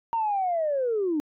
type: linear sweep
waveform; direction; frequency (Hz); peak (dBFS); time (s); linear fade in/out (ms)
sine; down; 932.3 to 286.8; -22; 0.13-1.2; 0
effects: tanh soft clip ceiling -18 dBFS